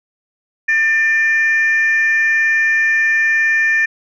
sine tone pair together, 1790.5 / 2390 Hz, A6 / D7, +30 / +30 cents, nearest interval perfect fourth, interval 500 cents, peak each -11 / -18 dBFS, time 0.68-3.86 s, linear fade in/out 10 ms, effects tanh soft clip ceiling -6 dBFS

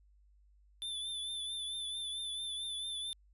square tone with vibrato, 3520 Hz, A7, in tune, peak -38 dBFS, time 0.82-3.13 s, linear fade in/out 0 ms, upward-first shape triangle, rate 4.5 Hz, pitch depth 46 cents each way, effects added 50 Hz sine -62 dBFS peak until 3.33 s + resampled to 32000 Hz

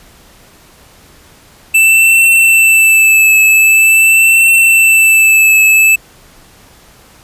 square tone with vibrato, 2649 Hz, E7, 8 cents sharp, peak -5 dBFS, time 1.74-5.96 s, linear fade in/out 10 ms, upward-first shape triangle, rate 0.45 Hz, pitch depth 32 cents each way, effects pink hiss -42 dBFS RMS until 7.23 s + resampled to 32000 Hz

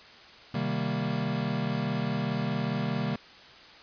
square chord, C minor seventh, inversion none, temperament equal, 130.81 / 155.56 / 196 / 233.1 Hz, C3 / Eb3 / G3 / Bb3, 0 / 0 / 0 / 0 cents, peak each -34 dBFS, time 0.54-3.16 s, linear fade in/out 5 ms, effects white hiss -50 dBFS RMS until 3.82 s + resampled to 11025 Hz

